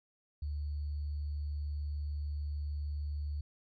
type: tone with sample-and-hold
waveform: sine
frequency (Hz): 73.42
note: D2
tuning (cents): 0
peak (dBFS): -34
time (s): 0.42-3.41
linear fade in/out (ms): 5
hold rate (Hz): 4410
effects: resampled to 16000 Hz